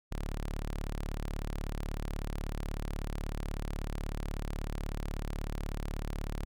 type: tone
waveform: sawtooth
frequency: 36.29 Hz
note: D1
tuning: 20 cents flat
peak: -30 dBFS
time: 0.11-6.45 s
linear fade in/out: 10 ms
effects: none